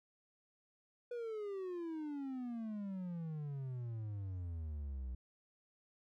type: exponential sweep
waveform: triangle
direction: down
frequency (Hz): 490.6 to 61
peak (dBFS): -38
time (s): 1.11-5.15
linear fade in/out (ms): 5
effects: none